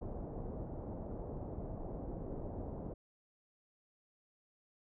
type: low-pass noise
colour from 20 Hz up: pink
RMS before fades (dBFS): -43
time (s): 0.01-2.94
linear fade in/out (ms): 10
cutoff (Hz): 720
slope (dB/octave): 24
effects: none